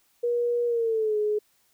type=tone with pitch glide; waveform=sine; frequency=478.8 to 421.7 Hz; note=A#4 to G#4; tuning=+46 to +26 cents; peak=-22 dBFS; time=0.23-1.39 s; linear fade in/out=10 ms; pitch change=-220 cents; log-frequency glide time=0.66-1.17 s; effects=white hiss -66 dBFS RMS until 1.73 s